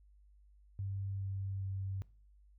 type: tone with pitch steps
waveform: sine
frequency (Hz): 98 / 97.27 / 96.54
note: G2 / G2 / G2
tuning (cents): 0 / -13 / -26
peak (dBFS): -36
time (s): 0.79-2.02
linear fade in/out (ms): 0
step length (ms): 410
effects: noise-tail reverb RT60 0.4 s tail -20 dB re dry + added 50 Hz sine -60 dBFS peak until 2.58 s